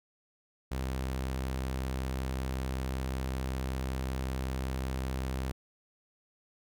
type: tone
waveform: sawtooth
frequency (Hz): 65.3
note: C2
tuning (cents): -3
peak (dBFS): -28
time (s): 0.71-5.52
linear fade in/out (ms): 10
effects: none